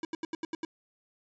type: tone bursts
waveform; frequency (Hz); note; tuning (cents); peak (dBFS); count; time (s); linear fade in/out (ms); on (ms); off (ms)
square; 323.9; E4; -30; -33; 7; 0.03-0.65; 2; 20; 80
effects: resampled to 16000 Hz